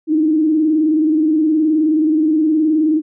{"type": "tone with vibrato", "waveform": "sine", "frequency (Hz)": 311.1, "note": "D#4", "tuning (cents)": 0, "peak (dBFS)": -11, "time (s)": [0.07, 3.02], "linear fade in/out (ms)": 50, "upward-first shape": "square", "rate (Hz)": 19, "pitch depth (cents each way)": 50, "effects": []}